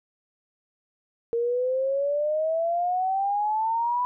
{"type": "exponential sweep", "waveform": "sine", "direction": "up", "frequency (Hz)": [462.2, 995], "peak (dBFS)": -22, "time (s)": [1.33, 4.05], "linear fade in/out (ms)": 0, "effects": []}